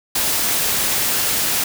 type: noise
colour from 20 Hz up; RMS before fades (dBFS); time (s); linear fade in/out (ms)
white; -19; 0.15-1.64; 5
effects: none